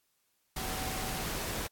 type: tone in noise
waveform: sine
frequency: 756 Hz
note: F#5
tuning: 37 cents sharp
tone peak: -42 dBFS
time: 0.57-1.23 s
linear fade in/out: 5 ms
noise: pink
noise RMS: -36 dBFS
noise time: 0.56-1.67 s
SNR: -9 dB
effects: white hiss -75 dBFS RMS until 1.71 s + AAC 64 kbps